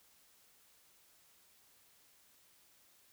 silence, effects white hiss -67 dBFS RMS until 3.12 s

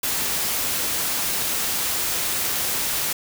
white noise, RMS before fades -24 dBFS, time 0.03-3.13 s, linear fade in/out 5 ms, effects none

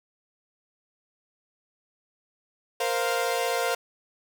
sawtooth chord, Bb suspended second, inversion none, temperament equal with one note detuned, 466.2 / 521.7 / 698.5 Hz, Bb4 / C5 / F5, 0 / -5 / 0 cents, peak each -25 dBFS, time 2.8-3.75 s, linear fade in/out 5 ms, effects none

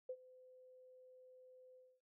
sine tone with ADSR envelope, 510 Hz, C5, 44 cents flat, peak -40 dBFS, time 0.09-2.01 s, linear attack 6 ms, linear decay 61 ms, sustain -20 dB, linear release 250 ms, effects none

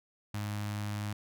sawtooth tone with notch filter, 103.83 Hz, G#2, in tune, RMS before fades -36 dBFS, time 0.34-1.13 s, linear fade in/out 5 ms, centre 440 Hz, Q 1.1, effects none

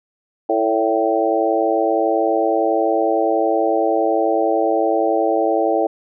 harmonic tone with a mistuned harmonic, 110.8 Hz, A2, 13 cents sharp, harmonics 3 / 4 / 5 / 6 / 7, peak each -21 / -21 / -21 / -21 / -21 dBFS, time 0.49-5.87 s, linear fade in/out 5 ms, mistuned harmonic 5, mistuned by +33 cents, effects none

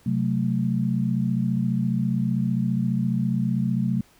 sine chord, F# diminished, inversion second, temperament equal, 130.81 / 185 / 220 Hz, C3 / F#3 / A3, 0 / 0 / 0 cents, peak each -25 dBFS, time 0.06-4.01 s, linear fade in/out 5 ms, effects pink hiss -57 dBFS RMS until 4.19 s

